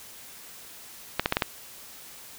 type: clicks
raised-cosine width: 0.3 ms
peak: -6 dBFS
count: 5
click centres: 1.196 / 1.259 / 1.324 / 1.369 / 1.422 s
effects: white hiss -46 dBFS RMS until 2.38 s